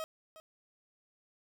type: tone with echo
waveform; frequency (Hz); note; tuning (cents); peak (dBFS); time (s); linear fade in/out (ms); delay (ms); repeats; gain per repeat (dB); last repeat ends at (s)
30% pulse; 635; D#5; +35; -34; 0-0.04; 0; 360; 1; -14; 0.4
effects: none